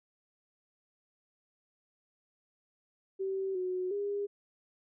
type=tone with pitch steps; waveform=sine; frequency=385 / 367.1 / 405.5 Hz; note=G4 / F#4 / G#4; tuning=-31 / -14 / -41 cents; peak=-31 dBFS; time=3.19-4.27 s; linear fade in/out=20 ms; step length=360 ms; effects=none